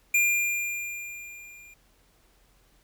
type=tone with level ramp; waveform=square; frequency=2400 Hz; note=D7; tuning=37 cents sharp; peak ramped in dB=-19 to -49 dBFS; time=0.14-1.74 s; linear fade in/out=5 ms; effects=added 43 Hz sine -64 dBFS peak until 2.83 s + pink hiss -64 dBFS RMS until 2.83 s